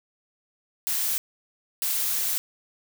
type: noise bursts at uneven times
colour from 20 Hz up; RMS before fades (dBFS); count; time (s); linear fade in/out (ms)
blue; -26; 2; 0.87-1.18 / 1.82-2.38; 0
effects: none

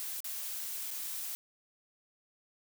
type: noise with dropouts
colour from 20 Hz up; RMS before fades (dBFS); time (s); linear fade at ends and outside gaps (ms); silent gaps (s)
blue; -39; 0-1.35; 0; 0.204-0.244 / 0.906-0.912
effects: none

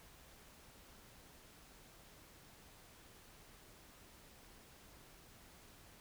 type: silence
effects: pink hiss -61 dBFS RMS until 6 s

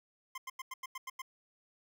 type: tone bursts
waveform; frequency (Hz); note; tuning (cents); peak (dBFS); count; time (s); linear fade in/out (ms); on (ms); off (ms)
25% pulse; 1046.5; C6; 0; -36; 8; 0.35-1.219; 5; 29; 91
effects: none

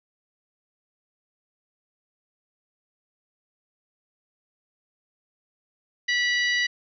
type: harmonic tone with a mistuned harmonic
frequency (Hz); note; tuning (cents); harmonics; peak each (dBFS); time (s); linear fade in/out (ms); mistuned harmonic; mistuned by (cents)
977; B5; -19; 2 / 3 / 4 / 5 / 6; -22 / -30 / -31 / -34 / -38; 6.08-6.67; 10; 5; -53
effects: none

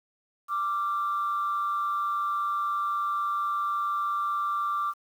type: tone pair together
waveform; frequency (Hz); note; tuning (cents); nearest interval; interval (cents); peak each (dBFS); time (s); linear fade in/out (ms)
sine; 1174.7 / 1371.1; D6 / F6; 0 / -32; minor third; 268; -25 / -34; 0.48-4.94; 50
effects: tanh soft clip ceiling -20 dBFS + 9-bit

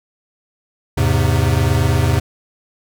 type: chord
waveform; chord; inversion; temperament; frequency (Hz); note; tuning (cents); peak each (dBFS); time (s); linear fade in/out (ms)
square; E augmented; none; equal with one note detuned; 82.41 / 103.83 / 132.03; E2 / G#2 / B#2; 0 / 0 / +16; -18; 0.97-2.2; 10
effects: none

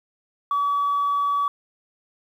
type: tone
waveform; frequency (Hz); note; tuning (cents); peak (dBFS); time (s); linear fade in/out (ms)
sine; 1141; C#6; +50; -18; 0.51-1.48; 2
effects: tanh soft clip ceiling -16 dBFS + 9-bit

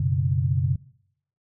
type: chord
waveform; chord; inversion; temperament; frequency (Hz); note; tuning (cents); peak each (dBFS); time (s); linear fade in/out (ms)
sine; F# suspended fourth; none; just; 92.5 / 123.33 / 138.75; F#2 / B2 / C#3; 0 / -2 / +2; -25 / -25 / -23; 0-0.76; 5
effects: noise-tail reverb RT60 0.7 s tail -20 dB re dry

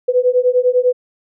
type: beating tone pair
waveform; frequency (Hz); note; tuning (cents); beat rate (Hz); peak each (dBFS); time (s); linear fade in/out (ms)
sine; 493.9 / 503.9; B4 / B4; 0 / +35; 10; -14; 0.08-0.93; 10
effects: none

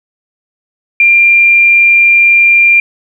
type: tone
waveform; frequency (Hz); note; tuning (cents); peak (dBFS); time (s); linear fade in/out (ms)
sine; 2386; D7; +27; -3; 1-2.8; 2
effects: 7-bit

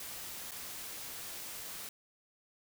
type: noise with dropouts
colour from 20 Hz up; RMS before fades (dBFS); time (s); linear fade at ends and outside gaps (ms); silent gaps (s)
white; -44; 0-1.89; 2; 0.511-0.517
effects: none

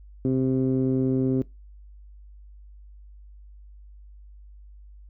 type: tone with low-pass filter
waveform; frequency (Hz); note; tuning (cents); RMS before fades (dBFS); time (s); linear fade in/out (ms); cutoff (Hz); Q
15% pulse; 130.81; C3; 0; -23; 0.25-1.42; 0; 320; 2.1
effects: noise-tail reverb RT60 0.2 s tail -21 dB re dry + added 50 Hz sine -44 dBFS peak until 5.09 s

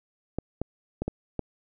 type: clicks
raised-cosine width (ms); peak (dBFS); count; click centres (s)
2; -15; 5; 0.386 / 0.616 / 1.02 / 1.08 / 1.393
effects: none

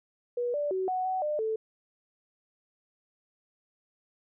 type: tone with pitch steps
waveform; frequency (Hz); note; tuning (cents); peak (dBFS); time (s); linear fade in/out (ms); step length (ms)
sine; 484.5 / 585 / 376.4 / 741 / 750 / 601 / 440.1; B4 / D5 / F#4 / F#5 / F#5 / D5 / A4; -33 / -7 / +30 / +2 / +23 / +40 / 0; -27; 0.37-1.56; 5; 170
effects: none

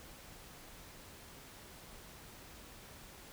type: silence
effects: pink hiss -54 dBFS RMS until 3.32 s

